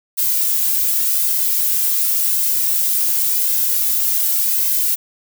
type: noise with flanger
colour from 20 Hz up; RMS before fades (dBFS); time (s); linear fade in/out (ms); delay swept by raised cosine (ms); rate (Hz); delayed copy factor
violet; -17; 0.17-4.96; 20; 1.9 to 2.5; 0.89; +0.7
effects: none